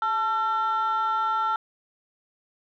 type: tone pair together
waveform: sine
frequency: 878 / 1352.8 Hz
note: A5 / E6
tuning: -4 / +44 cents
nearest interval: perfect fifth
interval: 748 cents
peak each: -24 / -22 dBFS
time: 0.02-1.56 s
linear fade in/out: 2 ms
effects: tanh soft clip ceiling -19 dBFS